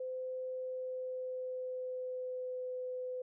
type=tone with pitch glide; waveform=sine; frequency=513 to 505.6 Hz; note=C5 to B4; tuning=-34 to +41 cents; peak=-37 dBFS; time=0-3.22 s; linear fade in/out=5 ms; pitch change=-25 cents; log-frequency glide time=0.46-2.73 s; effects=none